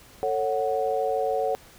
sine chord, F# minor, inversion first, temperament equal with one note detuned, 446.9 / 554.4 / 740 Hz, A4 / C#5 / F#5, +27 / 0 / 0 cents, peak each -27 dBFS, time 0.23-1.55 s, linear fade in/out 0 ms, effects pink hiss -51 dBFS RMS until 1.78 s

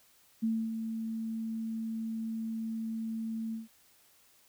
sine tone with ADSR envelope, 223.9 Hz, A3, 30 cents sharp, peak -26 dBFS, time 0.42-3.68 s, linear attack 18 ms, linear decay 260 ms, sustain -7 dB, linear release 150 ms, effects white hiss -64 dBFS RMS until 4.48 s

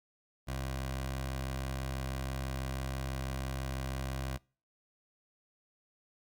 15% pulse tone with notch filter, 66.1 Hz, C2, 18 cents sharp, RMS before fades -37 dBFS, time 0.47-4.38 s, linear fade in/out 20 ms, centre 230 Hz, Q 1.4, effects noise-tail reverb RT60 0.4 s tail -26 dB re dry + Opus 48 kbps

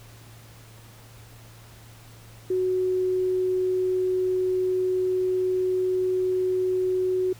sine tone, 370 Hz, F#4, in tune, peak -21 dBFS, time 2.5-7.33 s, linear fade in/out 5 ms, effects added 113 Hz sine -47 dBFS peak until 7.39 s + pink hiss -51 dBFS RMS until 7.39 s

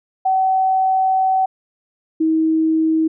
sine tone pair in turn, 759 / 319.1 Hz, F#5 / D#4, +44 / +44 cents, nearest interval octave + minor third, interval 1500 cents, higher first, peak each -13 dBFS, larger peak neither, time 0.25-1.46 / 2.2-3.08 s, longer first, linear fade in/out 10 ms, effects none

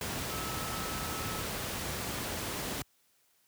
sine tone in noise, 1300 Hz, E6, 24 cents flat, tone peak -42 dBFS, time 0.3-1.41 s, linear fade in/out 2 ms, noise pink, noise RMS -36 dBFS, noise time 0.01-2.82 s, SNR -9 dB, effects white hiss -70 dBFS RMS until 3.47 s + high-pass 60 Hz 12 dB/octave

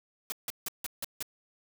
white noise bursts, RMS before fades -35 dBFS, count 6, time 0.3-1.226 s, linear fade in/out 0 ms, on 21 ms, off 160 ms, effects none

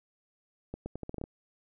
accelerating click train, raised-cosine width 2 ms, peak -24 dBFS, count 9, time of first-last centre 0.74-1.239 s, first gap 120 ms, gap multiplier 0.8, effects none

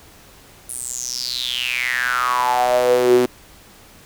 sawtooth tone with high-pass filter sweep, 124.4 Hz, B2, 13 cents sharp, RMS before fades -19 dBFS, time 0.69-3.26 s, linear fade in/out 5 ms, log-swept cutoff 10000 to 310 Hz, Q 8.5, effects pink hiss -46 dBFS RMS until 4.05 s

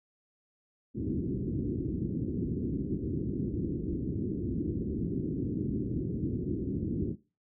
white low-pass noise, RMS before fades -32 dBFS, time 0.94-7.16 s, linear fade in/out 50 ms, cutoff 360 Hz, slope 48 dB/octave, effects noise-tail reverb RT60 0.3 s tail -19 dB re dry + high-pass 60 Hz 12 dB/octave

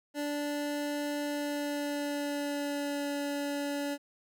25% pulse tone with pitch glide, 291.7 to 286 Hz, D4 to D4, -12 to -46 cents, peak -28 dBFS, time 0.14-3.98 s, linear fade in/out 50 ms, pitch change -34 cents, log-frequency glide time 1.2-3.09 s, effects none

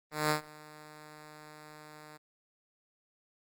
5% pulse tone with ADSR envelope, 152.2 Hz, D#3, 38 cents flat, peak -14 dBFS, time 0.11-2.18 s, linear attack 190 ms, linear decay 110 ms, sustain -24 dB, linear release 20 ms, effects Opus 24 kbps

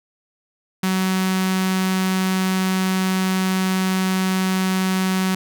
sawtooth tone with notch filter, 187.7 Hz, F#3, 25 cents sharp, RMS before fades -20 dBFS, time 0.83-5.35 s, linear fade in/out 5 ms, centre 500 Hz, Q 0.86, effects none

